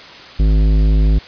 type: tone with tanh clipping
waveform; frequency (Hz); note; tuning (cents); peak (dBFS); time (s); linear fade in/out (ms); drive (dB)
sine; 52.3; G#1; +13; -11; 0.39-1.19; 10; 14
effects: white hiss -36 dBFS RMS until 1.27 s + resampled to 11025 Hz